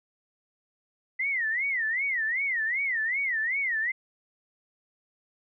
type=tone with vibrato; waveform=sine; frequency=1981 Hz; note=B6; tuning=5 cents sharp; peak=-25 dBFS; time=1.19-3.92 s; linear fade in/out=10 ms; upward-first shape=sine; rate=2.6 Hz; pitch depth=220 cents each way; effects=none